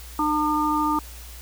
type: harmonic tone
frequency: 302.2 Hz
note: D4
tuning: 50 cents sharp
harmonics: 1 / 3 / 4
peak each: -24 / -24 / -24 dBFS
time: 0.19-0.99 s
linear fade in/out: 2 ms
effects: added 60 Hz sine -39 dBFS peak until 1.41 s + white hiss -44 dBFS RMS until 1.41 s